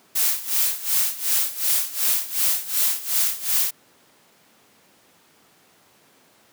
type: noise with tremolo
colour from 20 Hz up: blue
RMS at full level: -19 dBFS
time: 0.15-3.71 s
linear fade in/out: 10 ms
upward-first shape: sine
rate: 2.7 Hz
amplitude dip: 85%
effects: pink hiss -56 dBFS RMS until 6.52 s + high-pass 200 Hz 12 dB/octave